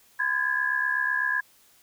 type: tone cluster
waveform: sine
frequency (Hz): 1017 / 1646 / 1714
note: C6 / G#6 / A6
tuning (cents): -50 / -16 / -46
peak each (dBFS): -32 / -25 / -28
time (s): 0.19-1.41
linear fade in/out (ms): 10
effects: white hiss -59 dBFS RMS until 1.82 s